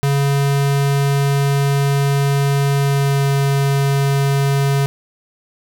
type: tone with pitch glide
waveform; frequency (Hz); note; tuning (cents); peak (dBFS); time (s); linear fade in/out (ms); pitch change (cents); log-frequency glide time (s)
square; 140 to 139.03; C#3 to C#3; +18 to +5; -14; 0.03-4.86; 0; -13; 2.75-3.28
effects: none